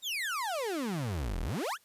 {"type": "exponential two-way sweep", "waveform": "35% pulse", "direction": "down then up", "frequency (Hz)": [3820, 36.71, 1863], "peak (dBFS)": -30, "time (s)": [0.02, 1.78], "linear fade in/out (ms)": 50, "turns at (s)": 1.41, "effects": ["white hiss -65 dBFS RMS until 1.84 s", "resampled to 32000 Hz"]}